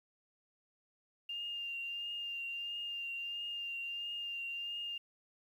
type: tone with vibrato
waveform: sine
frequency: 2800 Hz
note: F7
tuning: 4 cents sharp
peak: -38 dBFS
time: 1.29-4.98 s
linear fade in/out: 5 ms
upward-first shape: triangle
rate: 1.5 Hz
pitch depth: 25 cents each way
effects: 11-bit